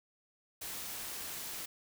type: noise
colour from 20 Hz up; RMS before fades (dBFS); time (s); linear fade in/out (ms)
white; -42; 0.61-1.66; 10
effects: none